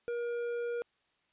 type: tone with tanh clipping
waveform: sine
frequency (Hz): 475.3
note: A#4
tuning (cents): +34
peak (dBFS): -34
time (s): 0.08-0.82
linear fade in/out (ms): 0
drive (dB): 9
effects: white hiss -74 dBFS RMS until 1.32 s + resampled to 8000 Hz